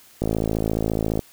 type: click train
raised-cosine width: 2 ms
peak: -9 dBFS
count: 54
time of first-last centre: 0.22-1.192 s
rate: 54.5 Hz
effects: white hiss -51 dBFS RMS until 1.32 s